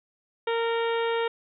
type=harmonic tone with a mistuned harmonic; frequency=461.1 Hz; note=A#4; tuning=19 cents flat; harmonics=1 / 2 / 3 / 4 / 5 / 6 / 7 / 8; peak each=-25 / -31 / -35 / -37 / -39 / -41 / -42 / -43 dBFS; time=0.47-1.28 s; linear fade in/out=5 ms; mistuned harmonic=6; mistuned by=+36 cents; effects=none